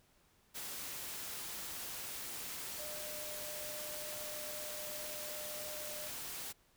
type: tone in noise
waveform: sine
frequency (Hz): 603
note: D5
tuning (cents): +46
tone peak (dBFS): -48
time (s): 2.78-6.09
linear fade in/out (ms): 20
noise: white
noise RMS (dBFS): -44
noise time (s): 0.54-6.53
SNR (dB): -7
effects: pink hiss -70 dBFS RMS until 6.76 s